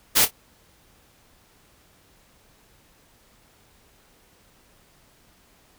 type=noise with echo; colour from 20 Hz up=white; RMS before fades=-17 dBFS; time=0.15-0.26 s; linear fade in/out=20 ms; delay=26 ms; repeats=2; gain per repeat=-13 dB; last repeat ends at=0.312 s; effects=pink hiss -58 dBFS RMS until 5.78 s